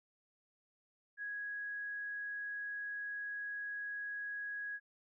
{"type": "tone", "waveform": "sine", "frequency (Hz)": 1661.2, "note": "G#6", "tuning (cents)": 0, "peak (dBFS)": -39, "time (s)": [1.17, 4.8], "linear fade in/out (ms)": 50, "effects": []}